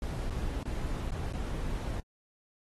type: noise with dropouts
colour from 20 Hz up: brown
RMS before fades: -34 dBFS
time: 0.02-2 s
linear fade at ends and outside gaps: 2 ms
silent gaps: 0.299-0.305 / 0.63-0.655 / 1.108-1.119 / 1.327-1.334 s
effects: AAC 32 kbps